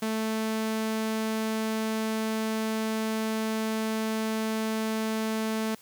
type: tone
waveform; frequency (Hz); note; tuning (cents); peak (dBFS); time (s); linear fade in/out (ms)
sawtooth; 220; A3; 0; -23; 0.02-5.75; 5
effects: white hiss -55 dBFS RMS until 5.81 s